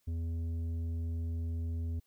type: tone with tanh clipping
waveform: sine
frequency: 83 Hz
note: E2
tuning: 12 cents sharp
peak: -34 dBFS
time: 0.07-2 s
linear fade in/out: 10 ms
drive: 8 dB
effects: white hiss -75 dBFS RMS until 2.06 s